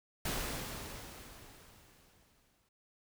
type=noise with exponential decay; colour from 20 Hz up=pink; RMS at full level=-35 dBFS; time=0.25-2.69 s; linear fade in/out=5 ms; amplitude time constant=530 ms; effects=none